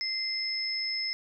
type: tone pair together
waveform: sine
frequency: 2079 / 5204 Hz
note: C7 / E8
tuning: -12 / -23 cents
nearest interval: octave + major third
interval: 1589 cents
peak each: -35 / -30 dBFS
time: 0.01-1.13 s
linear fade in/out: 0 ms
effects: none